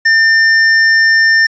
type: tone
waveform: square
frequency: 1800 Hz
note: A6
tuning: 39 cents sharp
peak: -7 dBFS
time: 0.05-1.47 s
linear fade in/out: 10 ms
effects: resampled to 16000 Hz + 7-bit